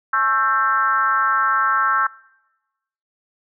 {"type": "tone with frequency modulation", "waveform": "sine", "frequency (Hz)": 1331, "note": "E6", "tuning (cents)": 16, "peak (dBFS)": -15, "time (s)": [0.13, 2.07], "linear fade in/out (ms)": 5, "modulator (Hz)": 239, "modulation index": 1.2, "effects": ["noise-tail reverb RT60 1.0 s tail -23 dB re dry"]}